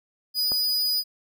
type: tone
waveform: 45% pulse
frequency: 4947 Hz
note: D#8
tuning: 11 cents flat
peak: -21 dBFS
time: 0.34-1.04 s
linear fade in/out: 50 ms
type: click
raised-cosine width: 1 ms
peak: -20 dBFS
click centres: 0.519 s
effects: none